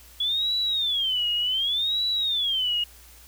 sine tone with vibrato, 3365 Hz, G#7, 22 cents sharp, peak -22 dBFS, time 0.2-2.84 s, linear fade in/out 5 ms, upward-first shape sine, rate 0.67 Hz, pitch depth 270 cents each way, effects added 60 Hz sine -51 dBFS peak until 3.27 s + white hiss -51 dBFS RMS until 3.27 s

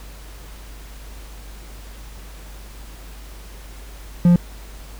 triangle tone, 174.61 Hz, F3, in tune, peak -7 dBFS, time 4.25-4.36 s, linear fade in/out 2 ms, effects added 50 Hz sine -36 dBFS peak until 4.99 s + pink hiss -44 dBFS RMS until 4.99 s

